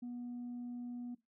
sine tone, 243.1 Hz, B3, 27 cents flat, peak -39 dBFS, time 0.02-1.15 s, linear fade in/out 10 ms, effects noise-tail reverb RT60 0.2 s tail -18 dB re dry + tanh soft clip ceiling -39 dBFS

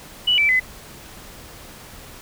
sine tone with pitch steps, 2954 / 2323 / 2025 Hz, F#7 / D7 / B6, -3 / -20 / +43 cents, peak -14 dBFS, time 0.27-0.6 s, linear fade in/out 10 ms, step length 110 ms, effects pink hiss -41 dBFS RMS until 2.21 s

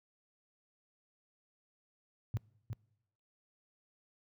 sine tone with echo, 110 Hz, A2, in tune, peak -30 dBFS, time 2.34-2.37 s, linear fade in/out 0 ms, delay 360 ms, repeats 1, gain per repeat -6 dB, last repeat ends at 2.73 s, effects noise-tail reverb RT60 0.9 s tail -25 dB re dry + high-pass 60 Hz 12 dB/octave

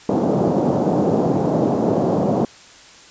pink band-pass noise, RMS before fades -18 dBFS, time 0.09-2.45 s, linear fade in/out 2 ms, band 150 to 740 Hz, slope 24 dB/octave, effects white hiss -44 dBFS RMS until 3.1 s + resampled to 16000 Hz

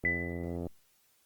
click train, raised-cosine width 2 ms, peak -24 dBFS, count 55, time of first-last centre 0.04-0.668 s, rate 86 Hz
sine tone with exponential decay, 1996 Hz, B6, 18 cents sharp, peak -24 dBFS, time 0.05-0.56 s, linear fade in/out 1 ms, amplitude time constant 110 ms
effects white hiss -69 dBFS RMS until 1.25 s + Opus 24 kbps

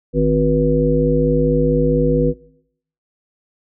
harmonic tone with a mistuned harmonic, 52.2 Hz, G#1, 10 cents sharp, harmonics 1 / 3 / 5 / 7 / 9, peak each -20 / -18 / -19 / -23 / -17 dBFS, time 0.13-2.34 s, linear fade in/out 50 ms, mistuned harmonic 9, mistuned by +56 cents, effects noise-tail reverb RT60 0.7 s tail -21 dB re dry

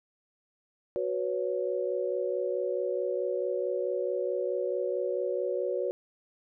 sine chord, F# suspended fourth, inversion none, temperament equal with one note detuned, 370 / 493.9 / 558.5 Hz, F#4 / B4 / C#5, 0 / 0 / +13 cents, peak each -32 dBFS, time 0.96-5.91 s, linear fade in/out 0 ms, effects none

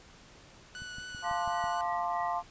sawtooth tone with vibrato, 1480 Hz, F#6, in tune, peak -37 dBFS, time 0.75-1.81 s, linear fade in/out 0 ms, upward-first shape triangle, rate 4 Hz, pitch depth 13 cents each way
click train, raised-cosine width 5 ms, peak -34 dBFS, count 6, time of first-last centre 0.82-1.641 s, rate 6.09 Hz
sine chord, D minor seventh, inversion first, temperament equal with one note detuned, 698.5 / 880 / 1046.5 / 1187.6 Hz, F5 / A5 / C6 / D6, 0 / 0 / 0 / +19 cents, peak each -33 / -35 / -35 / -39 dBFS, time 1.22-2.43 s, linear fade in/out 50 ms
sine tone with tremolo, 1929 Hz, B6, 41 cents flat, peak -40 dBFS, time 1.24-2.4 s, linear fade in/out 2 ms, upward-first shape triangle, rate 3.3 Hz, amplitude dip 100%
effects pink hiss -55 dBFS RMS until 2.5 s + resampled to 16000 Hz

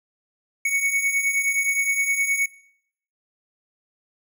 square beating tone pair, 2217 / 2226.6 Hz, C#7 / C#7, 0 / +7 cents, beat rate 9.6 Hz, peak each -27 / -22 dBFS, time 0.65-2.46 s, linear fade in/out 5 ms, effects noise-tail reverb RT60 0.7 s tail -22 dB re dry

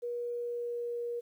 sine tone with pitch glide, 480 to 475.6 Hz, B4 to A#4, -49 to +35 cents, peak -33 dBFS, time 0.02-1.21 s, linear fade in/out 20 ms, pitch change -16 cents, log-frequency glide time 0.2-1 s, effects 11-bit

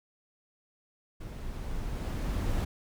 brown noise with level ramp, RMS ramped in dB -40 to -28 dBFS, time 1.2-2.65 s, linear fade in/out 10 ms, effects none

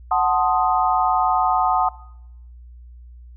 sine chord, F# diminished seventh, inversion none, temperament equal, 740 / 880 / 1046.5 / 1244.5 Hz, F#5 / A5 / C6 / Eb6, 0 / 0 / 0 / 0 cents, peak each -19 / -21 / -24 / -22 dBFS, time 0.11-1.89 s, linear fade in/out 5 ms, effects noise-tail reverb RT60 0.8 s tail -20 dB re dry + added 60 Hz sine -39 dBFS peak until 3.36 s

